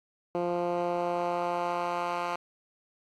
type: tone with band-pass filter sweep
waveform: 10% pulse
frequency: 174.6 Hz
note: F3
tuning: in tune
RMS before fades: -30 dBFS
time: 0.35-2.36 s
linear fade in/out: 0 ms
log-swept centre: 420 to 1300 Hz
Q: 1.1
effects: AAC 64 kbps